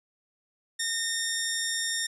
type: tone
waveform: 10% pulse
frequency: 1831 Hz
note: A#6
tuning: 32 cents flat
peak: -18 dBFS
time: 0.79-2.07 s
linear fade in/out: 10 ms
effects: resampled to 24000 Hz